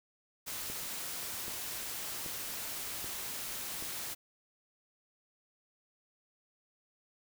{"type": "noise", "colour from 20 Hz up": "white", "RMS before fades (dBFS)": -40, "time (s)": [0.46, 4.15], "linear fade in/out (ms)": 20}
{"type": "click train", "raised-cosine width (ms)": 2, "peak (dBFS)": -32, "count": 5, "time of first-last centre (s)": [0.7, 3.825], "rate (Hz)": 1.28}
{"effects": []}